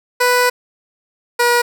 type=tone pair in turn; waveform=15% pulse; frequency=494.3 / 480.8 Hz; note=B4 / B4; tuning=+1 / -46 cents; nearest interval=unison; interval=47 cents; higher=first; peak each=-5 dBFS; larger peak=neither; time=0.2-0.5 / 1.39-1.62 s; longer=first; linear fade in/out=10 ms; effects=none